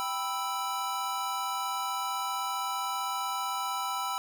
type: chord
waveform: square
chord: E minor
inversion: first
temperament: equal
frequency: 784 / 987.8 / 1318.5 Hz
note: G5 / B5 / E6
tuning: 0 / 0 / 0 cents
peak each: -37 / -35 / -35 dBFS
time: 0-4.18 s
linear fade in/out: 0 ms
effects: none